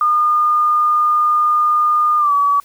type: tone with pitch glide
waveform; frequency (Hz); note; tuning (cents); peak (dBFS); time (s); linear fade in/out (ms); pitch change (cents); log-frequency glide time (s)
sine; 1216 to 1141.1; D#6 to C#6; -40 to +50; -11; 0.01-2.6; 2; -110; 2.18-2.33
effects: white hiss -49 dBFS RMS until 2.64 s